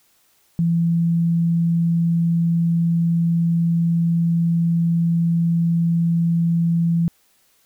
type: tone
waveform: sine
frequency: 168.1 Hz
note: E3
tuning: 34 cents sharp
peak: -15 dBFS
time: 0.59-7.08 s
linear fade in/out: 0 ms
effects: white hiss -60 dBFS RMS until 7.65 s